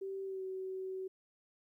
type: tone with pitch glide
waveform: sine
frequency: 387.5 to 377.6 Hz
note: G4 to F#4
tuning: -20 to +35 cents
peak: -38 dBFS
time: 0.01-1.08 s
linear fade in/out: 10 ms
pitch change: -45 cents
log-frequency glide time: 0.24-0.43 s
effects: 13-bit